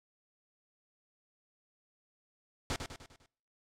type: noise with echo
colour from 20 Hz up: pink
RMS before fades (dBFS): -34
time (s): 2.7-2.76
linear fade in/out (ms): 0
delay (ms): 100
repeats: 5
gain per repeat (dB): -6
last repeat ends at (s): 3.26
effects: noise-tail reverb RT60 0.7 s tail -25 dB re dry + low-pass 7000 Hz 12 dB/octave